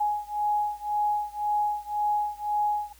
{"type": "beating tone pair", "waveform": "sine", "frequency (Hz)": [834, 835.9], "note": ["G#5", "G#5"], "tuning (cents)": [7, 11], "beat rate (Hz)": 1.9, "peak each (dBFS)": [-27, -28], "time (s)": [0, 2.93], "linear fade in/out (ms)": 10, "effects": ["added 60 Hz sine -56 dBFS peak until 2.99 s", "white hiss -57 dBFS RMS until 2.99 s"]}